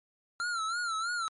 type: tone with vibrato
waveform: square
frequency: 1368 Hz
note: F6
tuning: 36 cents flat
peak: -31 dBFS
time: 0.4-1.28 s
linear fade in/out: 0 ms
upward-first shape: sine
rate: 3.1 Hz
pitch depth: 99 cents each way
effects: low-pass 10000 Hz 12 dB/octave + MP3 48 kbps